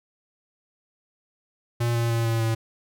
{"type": "tone with pitch steps", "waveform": "square", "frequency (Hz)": [118.3, 116.94, 115.6, 114.27, 112.96], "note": ["A#2", "A#2", "A#2", "A#2", "A2"], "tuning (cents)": [26, 6, -14, -34, 46], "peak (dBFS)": -22, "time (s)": [1.8, 2.55], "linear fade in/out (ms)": 10, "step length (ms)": 150, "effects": []}